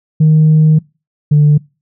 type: tone pair in turn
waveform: sine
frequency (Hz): 155.56 / 148.35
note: D#3 / D3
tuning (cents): 0 / +18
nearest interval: minor second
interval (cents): 82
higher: first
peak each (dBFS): -3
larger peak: neither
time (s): 0.2-0.79 / 1.31-1.58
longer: first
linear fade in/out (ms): 10
effects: noise-tail reverb RT60 0.3 s tail -25 dB re dry + tanh soft clip ceiling -2 dBFS